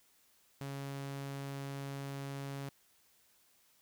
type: tone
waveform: sawtooth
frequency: 138.59 Hz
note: C#3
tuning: in tune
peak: -36 dBFS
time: 0.61-2.69 s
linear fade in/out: 0 ms
effects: white hiss -69 dBFS RMS until 3.81 s